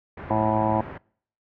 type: low-pass noise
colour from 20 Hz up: pink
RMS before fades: -37 dBFS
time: 0.17-0.98 s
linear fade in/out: 5 ms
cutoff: 2000 Hz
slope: 24 dB/octave
type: harmonic tone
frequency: 108.8 Hz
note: A2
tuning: 19 cents flat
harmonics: 1 / 2 / 3 / 5 / 6 / 7 / 8 / 9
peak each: -28 / -28 / -28 / -28 / -28 / -28 / -28 / -28 dBFS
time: 0.3-0.81 s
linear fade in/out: 5 ms
effects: noise-tail reverb RT60 0.6 s tail -26 dB re dry + high-pass 60 Hz 12 dB/octave